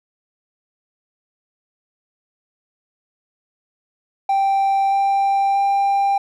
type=tone with pitch steps; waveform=triangle; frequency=784 / 789 / 794 Hz; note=G5 / G5 / G5; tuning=0 / +11 / +22 cents; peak=-12 dBFS; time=4.29-6.18 s; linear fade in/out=5 ms; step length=630 ms; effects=tanh soft clip ceiling -8 dBFS